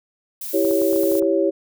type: noise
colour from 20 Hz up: violet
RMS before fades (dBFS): -30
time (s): 0.41-1.2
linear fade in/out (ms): 5
type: chord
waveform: sine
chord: C# diminished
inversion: first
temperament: equal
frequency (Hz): 329.6 / 392 / 554.4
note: E4 / G4 / C#5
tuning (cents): 0 / 0 / 0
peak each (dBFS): -20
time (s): 0.53-1.51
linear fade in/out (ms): 20
type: clicks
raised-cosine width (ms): 1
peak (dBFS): -23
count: 9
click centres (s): 0.649 / 0.711 / 0.817 / 0.93 / 0.961 / 1.035 / 1.117 / 1.153 / 1.224
effects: none